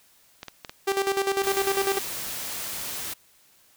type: clicks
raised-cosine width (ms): 0.2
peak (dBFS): -19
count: 4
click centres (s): 0.431 / 0.483 / 0.648 / 0.695
type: tone with tremolo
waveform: sawtooth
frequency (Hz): 392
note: G4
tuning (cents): 0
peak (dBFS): -17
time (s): 0.87-1.99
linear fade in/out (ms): 10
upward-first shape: square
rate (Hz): 10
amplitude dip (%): 65
type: noise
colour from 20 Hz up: white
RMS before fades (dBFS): -33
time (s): 1.43-3.14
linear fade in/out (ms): 10
effects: white hiss -59 dBFS RMS until 3.76 s